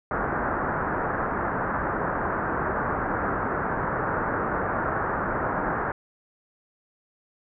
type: low-pass noise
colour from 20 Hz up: white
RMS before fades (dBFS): -27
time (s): 0.11-5.92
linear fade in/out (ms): 2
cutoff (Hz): 1600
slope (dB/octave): 48
effects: none